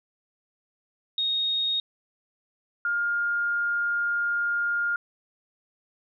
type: tone pair in turn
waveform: sine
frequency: 3729 / 1411.8 Hz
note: A#7 / F6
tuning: 0 / +18 cents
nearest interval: octave + perfect fourth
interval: 1682 cents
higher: first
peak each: -23 dBFS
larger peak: neither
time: 1.18-1.8 / 2.85-4.96 s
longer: second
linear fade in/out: 2 ms
effects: none